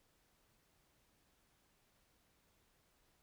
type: silence
effects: pink hiss -75 dBFS RMS until 3.22 s